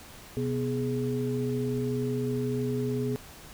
sine tone cluster, 127.7 / 247 / 416.9 Hz, C3 / B3 / G#4, -42 / 0 / +7 cents, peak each -31 dBFS, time 0.37-3.16 s, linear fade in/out 0 ms, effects pink hiss -48 dBFS RMS until 3.53 s

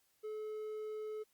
triangle tone, 430 Hz, A4, 40 cents flat, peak -38 dBFS, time 0.23-1.24 s, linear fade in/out 20 ms, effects white hiss -75 dBFS RMS until 1.33 s + Opus 48 kbps

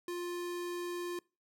square tone, 351 Hz, F4, 9 cents sharp, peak -37 dBFS, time 0.08-1.19 s, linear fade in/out 2 ms, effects noise-tail reverb RT60 0.3 s tail -24 dB re dry

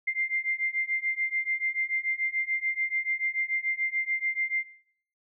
sine beating tone pair, 2093 / 2099.9 Hz, C7 / C7, 0 / +6 cents, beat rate 6.9 Hz, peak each -29 dBFS, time 0.07-4.64 s, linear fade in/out 10 ms, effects noise-tail reverb RT60 0.6 s tail -17 dB re dry

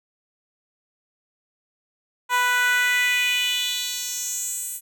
10% pulse tone with high-pass filter sweep, 493.9 Hz, B4, in tune, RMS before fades -23 dBFS, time 2.29-4.81 s, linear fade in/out 50 ms, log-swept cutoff 1000 to 10000 Hz, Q 3, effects none

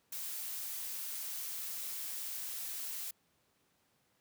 blue noise, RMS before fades -41 dBFS, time 0.12-3.11 s, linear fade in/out 5 ms, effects pink hiss -74 dBFS RMS until 4.2 s + high-pass 100 Hz 12 dB/octave

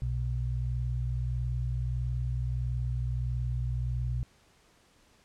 sine tone pair together, 61.74 / 123.29 Hz, B1 / B2, 0 / -3 cents, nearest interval octave, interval 1197 cents, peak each -31 / -31 dBFS, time 0.02-4.23 s, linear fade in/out 0 ms, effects pink hiss -63 dBFS RMS until 5.24 s + low-pass 9000 Hz 12 dB/octave

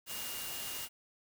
sine tone in noise, 2833 Hz, F7, 24 cents sharp, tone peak -47 dBFS, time 0.06-0.89 s, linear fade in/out 50 ms, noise white, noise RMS -41 dBFS, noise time 0.06-0.89 s, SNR -9 dB, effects none

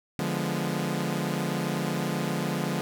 sawtooth chord, D diminished seventh, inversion none, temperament equal, 146.83 / 174.61 / 207.7 / 246.9 Hz, D3 / F3 / Ab3 / Cb4, 0 / 0 / 0 / 0 cents, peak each -28 / -27 / -29 / -31 dBFS, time 0.19-2.81 s, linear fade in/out 0 ms, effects none

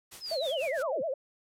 white noise with tremolo, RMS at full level -45 dBFS, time 0.11-0.83 s, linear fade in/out 10 ms, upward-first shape sine, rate 6.1 Hz, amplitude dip 85%
sine linear sweep, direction down, 5274 to 61.74 Hz, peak -35 dBFS, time 0.2-1.03 s, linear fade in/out 50 ms
sine tone with vibrato, 587.3 Hz, D5, in tune, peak -29 dBFS, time 0.31-1.14 s, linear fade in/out 5 ms, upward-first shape sine, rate 9.7 Hz, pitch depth 240 cents each way
effects low-pass 12000 Hz 12 dB/octave

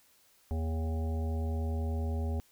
harmonic tone with a mistuned harmonic, 79.7 Hz, D#2, 42 cents sharp, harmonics 1 / 3 / 5 / 7 / 9 / 10, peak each -30 / -40 / -44 / -47 / -49 / -50 dBFS, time 0.51-2.4 s, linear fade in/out 0 ms, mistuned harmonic 5, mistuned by +44 cents, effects white hiss -65 dBFS RMS until 2.51 s

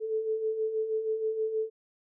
sine beating tone pair, 433.7 / 440 Hz, A4 / A4, -25 / 0 cents, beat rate 6.3 Hz, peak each -36 / -28 dBFS, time 0-1.7 s, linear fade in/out 50 ms, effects none

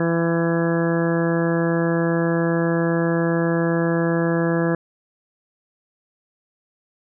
harmonic tone with a mistuned harmonic, 167.5 Hz, E3, 28 cents sharp, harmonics 1 / 2 / 3 / 4 / 5 / 6 / 7 / 8 / 9 / 10, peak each -21 / -22 / -24 / -30 / -37 / -34 / -37 / -35 / -39 / -30 dBFS, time 0-4.75 s, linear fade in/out 2 ms, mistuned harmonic 5, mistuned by -23 cents, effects none

